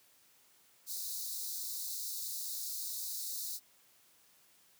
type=high-pass noise; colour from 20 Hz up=white; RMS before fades=-40 dBFS; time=0.86-3.6 s; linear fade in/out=50 ms; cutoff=3800 Hz; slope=96 dB/octave; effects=white hiss -66 dBFS RMS until 4.79 s + high-pass 80 Hz 12 dB/octave